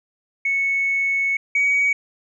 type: tone pair in turn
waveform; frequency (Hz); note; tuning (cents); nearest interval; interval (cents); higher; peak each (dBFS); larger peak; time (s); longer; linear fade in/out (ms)
sine; 2209 / 2257; C#7 / C#7; -7 / +31; unison; 38; second; -17 / -14; second; 0.45-1.37 / 1.55-1.93; first; 5
effects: tanh soft clip ceiling -12 dBFS